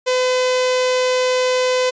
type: tone with notch filter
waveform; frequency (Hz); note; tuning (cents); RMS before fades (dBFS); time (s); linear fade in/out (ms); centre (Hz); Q
sawtooth; 507; B4; +45; -17; 0.06-1.91; 20; 1300; 1.8
effects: resampled to 16000 Hz